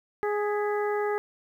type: harmonic tone with a mistuned harmonic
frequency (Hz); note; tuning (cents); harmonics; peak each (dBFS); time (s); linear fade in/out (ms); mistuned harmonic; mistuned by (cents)
415.6; G#4; +1; 1 / 2 / 3 / 4 / 5; -26 / -32 / -36 / -38 / -40; 0.23-1.18; 0; 5; -71
effects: 10-bit